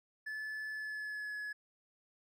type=tone with pitch glide; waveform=triangle; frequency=1732 to 1696.4 Hz; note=A6 to G#6; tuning=-28 to +36 cents; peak=-37 dBFS; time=0.26-1.53 s; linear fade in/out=10 ms; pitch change=-36 cents; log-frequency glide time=0.71-1.36 s; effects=none